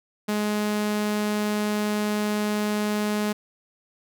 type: tone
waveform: sawtooth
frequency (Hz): 209.8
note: G#3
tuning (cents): +18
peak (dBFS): -19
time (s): 0.28-3.33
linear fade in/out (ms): 10
effects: none